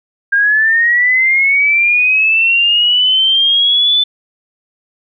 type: linear sweep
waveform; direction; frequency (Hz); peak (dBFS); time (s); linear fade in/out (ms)
sine; up; 1600 to 3520; -8; 0.32-4.04; 10
effects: none